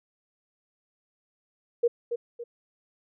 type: tone with echo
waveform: sine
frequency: 473.7 Hz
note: A#4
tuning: 28 cents sharp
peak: -18 dBFS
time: 1.83-1.88 s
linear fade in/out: 10 ms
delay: 280 ms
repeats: 2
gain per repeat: -8 dB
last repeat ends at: 2.44 s
effects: none